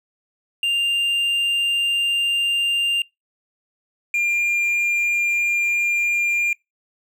triangle tone pair in turn, 2794 / 2399 Hz, F7 / D7, 0 / +36 cents, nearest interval minor third, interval 264 cents, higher first, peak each -16 dBFS, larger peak neither, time 0.63-3.02 / 4.14-6.53 s, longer neither, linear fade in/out 2 ms, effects noise-tail reverb RT60 0.2 s tail -25 dB re dry

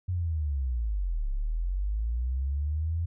sine linear two-way sweep, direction down then up, 92.5 to 33.26 to 85.7 Hz, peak -26 dBFS, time 0.08-3.06 s, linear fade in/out 10 ms, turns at 1.3 s, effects none

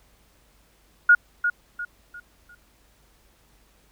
sine tone with echo, 1438 Hz, F#6, 50 cents flat, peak -10 dBFS, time 1.09-1.15 s, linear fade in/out 5 ms, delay 350 ms, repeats 4, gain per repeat -9 dB, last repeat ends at 2.55 s, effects added 50 Hz sine -61 dBFS peak until 3.91 s + pink hiss -61 dBFS RMS until 3.91 s

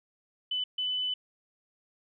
sine tone bursts at uneven times, 3003 Hz, F#7, 25 cents sharp, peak -28 dBFS, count 2, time 0.51-0.64 / 0.78-1.14 s, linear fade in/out 5 ms, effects none

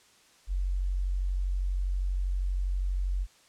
sine tone, 46.25 Hz, F#1, in tune, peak -26 dBFS, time 0.47-3.27 s, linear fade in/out 50 ms, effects white hiss -60 dBFS RMS until 3.48 s + low-pass 8000 Hz 12 dB/octave

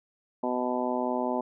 harmonic tone, 124.9 Hz, B2, 20 cents sharp, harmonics 2 / 3 / 4 / 5 / 6 / 7 / 8, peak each -31 / -34 / -36 / -32 / -38 / -33 / -38 dBFS, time 0.43-1.41 s, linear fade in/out 5 ms, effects none

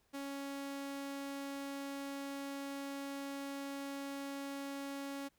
sawtooth tone, 277.9 Hz, C#4, 4 cents sharp, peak -37 dBFS, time 0.13-5.29 s, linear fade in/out 20 ms, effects pink hiss -75 dBFS RMS until 5.38 s

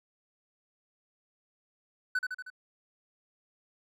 triangle tone with echo, 1500 Hz, F#6, 23 cents sharp, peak -24 dBFS, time 2.15-2.19 s, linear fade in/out 5 ms, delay 78 ms, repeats 4, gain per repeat -4 dB, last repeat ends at 2.502 s, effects none

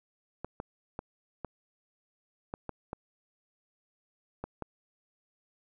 clicks, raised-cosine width 1 ms, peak -22 dBFS, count 9, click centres 0.446 / 0.601 / 0.991 / 1.447 / 2.539 / 2.693 / 2.931 / 4.44 / 4.623 s, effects none

